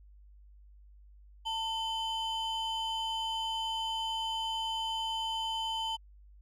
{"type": "ring-modulated tone", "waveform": "triangle", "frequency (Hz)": 1975.5, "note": "B6", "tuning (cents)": 0, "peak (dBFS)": -27, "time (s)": [1.45, 5.97], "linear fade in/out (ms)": 20, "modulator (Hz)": 1080, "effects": ["added 50 Hz sine -53 dBFS peak until 6.41 s"]}